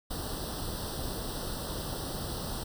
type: noise with comb filter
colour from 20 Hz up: pink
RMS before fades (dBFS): -36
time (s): 0.1-2.64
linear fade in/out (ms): 10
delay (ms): 0.22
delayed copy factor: +0.95
effects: none